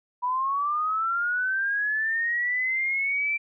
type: linear sweep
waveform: sine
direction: up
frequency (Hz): 975 to 2349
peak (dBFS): -23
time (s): 0.22-3.38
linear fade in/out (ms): 20
effects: none